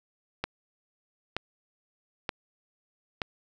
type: click train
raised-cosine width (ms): 0.3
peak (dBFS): -13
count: 4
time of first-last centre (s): 0.44-3.218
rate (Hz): 1.08
effects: none